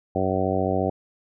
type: harmonic tone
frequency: 94.3 Hz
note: F#2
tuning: 33 cents sharp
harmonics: 1 / 2 / 3 / 4 / 5 / 6 / 7 / 8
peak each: -29 / -29 / -29 / -29 / -29 / -29 / -29 / -29 dBFS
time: 0.15-0.9 s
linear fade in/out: 5 ms
effects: none